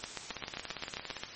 two click trains, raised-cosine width 0.2 ms, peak -20 / -18 dBFS, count 16 / 10, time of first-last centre 0.31-1.167 / 0.04-1.235 s, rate 17.5 / 7.53 Hz, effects white hiss -45 dBFS RMS until 1.35 s + MP3 32 kbps

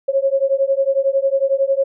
sine beating tone pair, 539 / 550 Hz, C#5 / C#5, -49 / -14 cents, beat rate 11 Hz, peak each -17 dBFS, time 0.08-1.84 s, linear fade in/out 10 ms, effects none

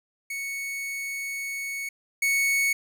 45% pulse tone pair in turn, 2217 / 2217 Hz, C#7 / C#7, 0 / 0 cents, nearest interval unison, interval 0 cents, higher neither, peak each -30 / -21 dBFS, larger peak second, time 0.3-1.89 / 2.22-2.73 s, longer first, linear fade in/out 5 ms, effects none

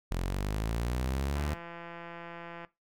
sawtooth linear sweep, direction up, 42 to 75.6 Hz, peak -26 dBFS, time 0.11-1.54 s, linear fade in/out 0 ms
click train, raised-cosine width 0.5 ms, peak -29 dBFS, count 220, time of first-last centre 1.36-2.648 s, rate 170 Hz
effects noise-tail reverb RT60 0.2 s tail -18 dB re dry

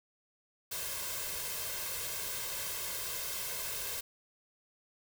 white noise with comb filter, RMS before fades -38 dBFS, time 0.71-4.01 s, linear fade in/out 10 ms, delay 1.9 ms, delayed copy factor +0.7, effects none

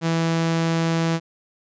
sawtooth tone, 164.81 Hz, E3, in tune, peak -15 dBFS, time 0.01-1.2 s, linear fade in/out 50 ms, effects resampled to 16000 Hz

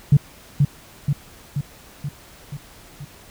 sine tone with echo, 143.1 Hz, D3, 45 cents flat, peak -7 dBFS, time 0.12-0.17 s, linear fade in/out 5 ms, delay 480 ms, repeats 6, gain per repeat -4 dB, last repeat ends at 3.05 s, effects tanh soft clip ceiling -3 dBFS + pink hiss -46 dBFS RMS until 3.3 s

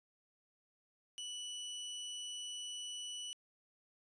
sawtooth tone, 2960 Hz, F#7, in tune, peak -39 dBFS, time 1.18-3.33 s, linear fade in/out 0 ms, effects resampled to 22050 Hz

